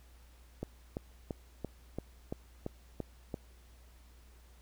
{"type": "click train", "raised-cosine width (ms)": 2, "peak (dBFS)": -23, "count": 9, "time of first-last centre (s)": [0.63, 3.342], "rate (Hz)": 2.95, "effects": ["added 60 Hz sine -56 dBFS peak until 4.61 s", "pink hiss -65 dBFS RMS until 4.61 s"]}